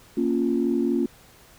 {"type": "chord", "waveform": "sine", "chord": "Bb minor", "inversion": "none", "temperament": "equal", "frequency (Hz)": [233.1, 277.2, 349.2], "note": ["Bb3", "Db4", "F4"], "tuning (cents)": [0, 0, 0], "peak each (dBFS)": -24, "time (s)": [0.17, 1.06], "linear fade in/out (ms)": 5, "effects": ["tanh soft clip ceiling -11 dBFS", "pink hiss -52 dBFS RMS until 1.58 s"]}